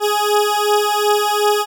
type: beating tone pair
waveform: 20% pulse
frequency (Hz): 415.3 / 418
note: G#4 / G#4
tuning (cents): 0 / +11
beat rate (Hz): 2.7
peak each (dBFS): -12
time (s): 0-1.66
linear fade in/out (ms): 50
effects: none